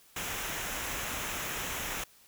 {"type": "noise with comb filter", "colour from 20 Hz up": "pink", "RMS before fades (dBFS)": -36, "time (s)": [0.16, 2.04], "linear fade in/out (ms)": 5, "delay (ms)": 0.22, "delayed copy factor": -0.55, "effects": ["white hiss -60 dBFS RMS until 2.27 s"]}